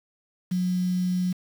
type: tone with quantisation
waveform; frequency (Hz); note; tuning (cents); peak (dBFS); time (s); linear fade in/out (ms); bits
sine; 181.4; F#3; -34; -22; 0.51-1.33; 10; 7
effects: none